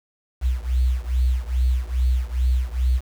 sine beating tone pair, 61.9 / 64.3 Hz, B1 / C2, +5 / -30 cents, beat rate 2.4 Hz, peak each -20 / -22 dBFS, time 0.41-3.01 s, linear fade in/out 50 ms, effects 7-bit

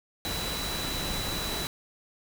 sine tone in noise, 3951 Hz, B7, in tune, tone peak -35 dBFS, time 0.25-1.67 s, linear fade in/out 0 ms, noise pink, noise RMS -33 dBFS, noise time 0.25-1.67 s, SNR -5 dB, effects none

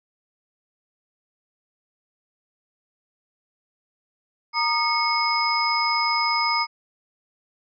sine tone cluster, 928 / 1224 / 2185 / 5040 Hz, A#5 / D#6 / C#7 / D#8, -8 / -29 / -26 / +21 cents, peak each -25 dBFS, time 4.53-6.67 s, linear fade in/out 50 ms, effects none

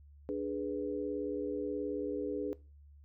sine chord, G# diminished, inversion second, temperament equal, 293.7 / 415.3 / 493.9 Hz, D4 / G#4 / B4, 0 / 0 / 0 cents, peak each -37 / -37 / -39 dBFS, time 0.29-2.53 s, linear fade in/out 0 ms, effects noise-tail reverb RT60 0.3 s tail -20 dB re dry + added 72 Hz sine -54 dBFS peak until 3.04 s

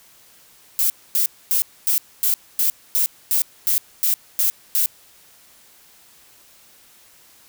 violet noise bursts, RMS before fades -18 dBFS, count 12, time 0.79-4.86 s, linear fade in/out 0 ms, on 110 ms, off 250 ms, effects white hiss -51 dBFS RMS until 7.48 s

